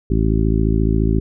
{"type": "harmonic tone", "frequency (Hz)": 54.4, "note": "A1", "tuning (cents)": -19, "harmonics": [1, 2, 3, 4, 5, 6, 7], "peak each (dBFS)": [-17, -20, -22, -23, -24, -25, -25], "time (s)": [0.1, 1.2], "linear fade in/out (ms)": 5, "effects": []}